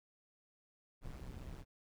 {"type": "noise with amplitude modulation", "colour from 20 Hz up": "brown", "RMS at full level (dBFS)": -44, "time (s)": [1.01, 1.65], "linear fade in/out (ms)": 50, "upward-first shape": "sine", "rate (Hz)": 130, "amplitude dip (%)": 80, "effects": []}